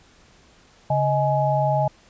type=tone cluster; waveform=sine; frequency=139.7 / 627 / 839 Hz; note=C#3 / D#5 / G#5; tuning=+14 / +13 / +17 cents; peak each=-22 dBFS; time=0.9-1.88 s; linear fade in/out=5 ms; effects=pink hiss -54 dBFS RMS until 2.09 s + resampled to 16000 Hz